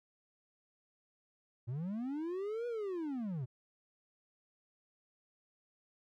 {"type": "linear two-way sweep", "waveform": "triangle", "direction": "up then down", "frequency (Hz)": [110.3, 487.8, 114.9], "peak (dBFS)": -34, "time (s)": [1.67, 3.46], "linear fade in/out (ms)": 20, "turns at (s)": 2.67, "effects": []}